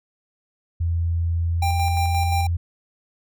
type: tone with pitch glide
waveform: sine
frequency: 84.2 to 85.52 Hz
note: E2 to F2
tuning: +37 to -36 cents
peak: -19 dBFS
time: 0.8-2.57 s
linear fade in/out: 10 ms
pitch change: +27 cents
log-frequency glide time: 1.49-1.75 s
type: tone with tremolo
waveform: square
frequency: 793 Hz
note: G5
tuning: 20 cents sharp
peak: -22 dBFS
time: 1.62-2.47 s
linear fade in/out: 5 ms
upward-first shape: square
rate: 5.7 Hz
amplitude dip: 35%
effects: none